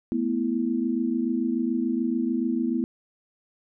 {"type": "chord", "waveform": "sine", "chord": "A suspended second", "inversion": "none", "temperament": "equal", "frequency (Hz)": [220, 246.9, 329.6], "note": ["A3", "B3", "E4"], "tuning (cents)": [0, 0, 0], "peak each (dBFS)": [-29, -25, -28], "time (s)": [0.12, 2.84], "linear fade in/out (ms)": 0, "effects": []}